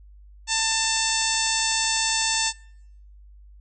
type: harmonic tone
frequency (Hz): 892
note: A5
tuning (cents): +23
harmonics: 1 / 2 / 3 / 4 / 5 / 6 / 7 / 8 / 9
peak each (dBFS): -30 / -30 / -30 / -30 / -30 / -30 / -30 / -30 / -30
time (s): 0.47-2.53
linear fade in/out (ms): 50
effects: noise-tail reverb RT60 0.8 s tail -26 dB re dry + added 50 Hz sine -45 dBFS peak until 3.6 s